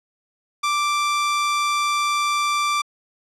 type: tone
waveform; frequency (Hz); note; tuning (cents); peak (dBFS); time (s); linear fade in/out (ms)
sawtooth; 1174.7; D6; 0; -15; 0.63-2.82; 10
effects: low-pass 8000 Hz 12 dB/octave